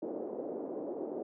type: band-pass noise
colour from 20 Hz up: pink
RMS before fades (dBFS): -39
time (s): 0.02-1.23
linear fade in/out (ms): 10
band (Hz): 310 to 550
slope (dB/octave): 24
effects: none